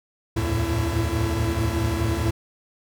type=tone cluster; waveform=45% pulse; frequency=72.9 / 84.3 / 109.1 / 113.8 / 333.6 Hz; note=D2 / E2 / A2 / A#2 / E4; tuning=-12 / +39 / -14 / -41 / +21 cents; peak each=-28 dBFS; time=0.36-2.31 s; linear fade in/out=10 ms; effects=none